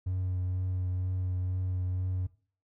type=tone with vibrato; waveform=triangle; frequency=92 Hz; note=F#2; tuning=9 cents flat; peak=-26 dBFS; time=0.06-2.27 s; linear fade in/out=10 ms; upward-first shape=triangle; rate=2.1 Hz; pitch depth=17 cents each way; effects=noise-tail reverb RT60 0.4 s tail -19 dB re dry + tanh soft clip ceiling -22 dBFS